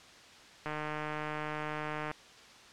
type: click train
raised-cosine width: 0.5 ms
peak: -22 dBFS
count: 222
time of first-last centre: 0.66-2.114 s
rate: 152 Hz
effects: white hiss -54 dBFS RMS until 2.72 s + low-pass 5000 Hz 12 dB/octave

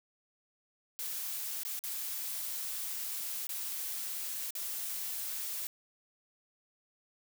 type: noise with dropouts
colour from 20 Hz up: blue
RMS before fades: -38 dBFS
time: 0.99-5.67 s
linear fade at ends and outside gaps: 0 ms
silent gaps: 1.634-1.65 / 1.791-1.838 / 3.469-3.492 / 4.506-4.552 s
effects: none

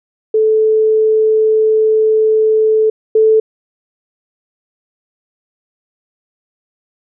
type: tone pair in turn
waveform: sine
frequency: 436.2 / 438.4 Hz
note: A4 / A4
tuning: -15 / -6 cents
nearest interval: unison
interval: 9 cents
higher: second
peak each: -8 / -6 dBFS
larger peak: second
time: 0.34-2.9 / 3.15-3.4 s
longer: first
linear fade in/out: 5 ms
effects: none

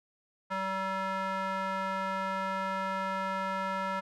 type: tone with band-pass filter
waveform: square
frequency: 191.4 Hz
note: G3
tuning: 41 cents flat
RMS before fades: -33 dBFS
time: 0.5-4.01 s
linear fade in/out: 20 ms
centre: 1200 Hz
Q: 1.9
effects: none

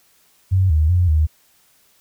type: tone with pitch steps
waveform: sine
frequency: 94.3 / 77.4 / 89.1 / 77.5 Hz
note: F#2 / D#2 / F2 / D#2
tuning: +33 / -9 / +35 / -6 cents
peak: -12 dBFS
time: 0.51-1.27 s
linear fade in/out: 20 ms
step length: 190 ms
effects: white hiss -57 dBFS RMS until 2 s

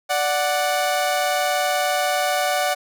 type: tone pair together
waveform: sawtooth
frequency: 587.3 / 739.3 Hz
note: D5 / F#5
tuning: 0 / -2 cents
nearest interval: major third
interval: 398 cents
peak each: -19 / -17 dBFS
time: 0.09-2.75 s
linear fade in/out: 20 ms
effects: none

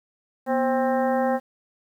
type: harmonic tone with a mistuned harmonic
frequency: 263.9 Hz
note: C4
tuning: 15 cents sharp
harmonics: 1 / 2 / 3 / 4 / 5 / 6 / 7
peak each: -25 / -23 / -25 / -34 / -38 / -37 / -37 dBFS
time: 0.46-1.4 s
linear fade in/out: 50 ms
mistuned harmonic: 1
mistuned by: -140 cents
effects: 9-bit

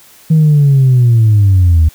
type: linear sweep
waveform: sine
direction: down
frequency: 161 to 76.3 Hz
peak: -3 dBFS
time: 0.3-1.89 s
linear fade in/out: 10 ms
effects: tanh soft clip ceiling -2 dBFS + white hiss -42 dBFS RMS until 1.94 s

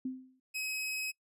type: tone with exponential decay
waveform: sine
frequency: 258.7 Hz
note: C4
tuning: 19 cents flat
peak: -31 dBFS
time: 0.05-0.4 s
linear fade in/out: 5 ms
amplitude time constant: 75 ms
type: tone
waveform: sawtooth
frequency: 2547 Hz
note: D#7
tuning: 40 cents sharp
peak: -31 dBFS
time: 0.54-1.12 s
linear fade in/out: 20 ms
effects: noise-tail reverb RT60 0.1 s tail -23 dB re dry + resampled to 32000 Hz

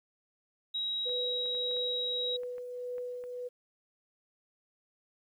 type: tone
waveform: sine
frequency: 3835 Hz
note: A#7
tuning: 48 cents sharp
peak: -31 dBFS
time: 0.74-2.37 s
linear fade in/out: 10 ms
type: tone with tremolo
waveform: sine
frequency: 493.9 Hz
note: B4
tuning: in tune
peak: -34 dBFS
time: 1.05-3.49 s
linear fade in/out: 20 ms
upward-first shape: triangle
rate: 1.7 Hz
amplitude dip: 45%
type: clicks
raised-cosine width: 0.5 ms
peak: -39 dBFS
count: 9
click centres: 1.094 / 1.458 / 1.55 / 1.712 / 1.768 / 2.434 / 2.582 / 2.982 / 3.239 s
effects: 11-bit

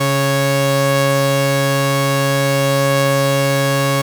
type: tone pair together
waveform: sawtooth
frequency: 138.3 / 552.7 Hz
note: C#3 / C#5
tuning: -4 / -5 cents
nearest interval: 2 octaves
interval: 2399 cents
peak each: -12 / -12 dBFS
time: 0-4.02 s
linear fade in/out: 10 ms
effects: none

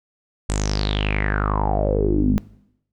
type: tone with low-pass filter sweep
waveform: sawtooth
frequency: 51.1 Hz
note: G#1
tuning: 27 cents flat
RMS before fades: -20 dBFS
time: 0.49-2.38 s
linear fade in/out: 0 ms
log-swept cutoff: 8300 to 210 Hz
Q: 8.9
effects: noise-tail reverb RT60 0.8 s tail -21 dB re dry

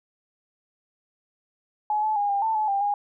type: tone with pitch steps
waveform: sine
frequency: 846 / 863 / 817 / 801 / 888 / 858 / 794 / 818 Hz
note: G#5 / A5 / G#5 / G5 / A5 / A5 / G5 / G#5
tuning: +32 / -34 / -29 / +37 / +16 / -44 / +22 / -26 cents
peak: -21 dBFS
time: 1.9-2.94 s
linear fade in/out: 2 ms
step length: 130 ms
effects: none

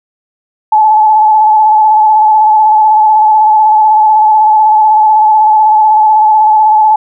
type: tone with vibrato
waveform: sine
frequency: 861 Hz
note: A5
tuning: 38 cents flat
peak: -3 dBFS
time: 0.72-6.96 s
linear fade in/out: 5 ms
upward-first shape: square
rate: 16 Hz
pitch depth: 23 cents each way
effects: none

